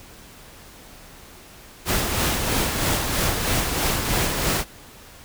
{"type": "noise with tremolo", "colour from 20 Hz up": "pink", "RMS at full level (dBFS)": -21, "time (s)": [1.85, 4.65], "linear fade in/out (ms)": 50, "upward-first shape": "sine", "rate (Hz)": 3.1, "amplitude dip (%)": 40, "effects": ["pink hiss -45 dBFS RMS until 5.24 s"]}